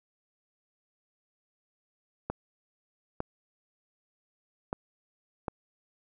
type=clicks; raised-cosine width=1 ms; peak=-17 dBFS; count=4; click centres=2.3 / 3.204 / 4.729 / 5.482 s; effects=none